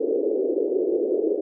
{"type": "band-pass noise", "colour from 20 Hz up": "pink", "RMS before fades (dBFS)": -23, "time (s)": [0, 1.41], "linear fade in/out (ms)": 10, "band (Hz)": [330, 490], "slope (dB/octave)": 48, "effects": []}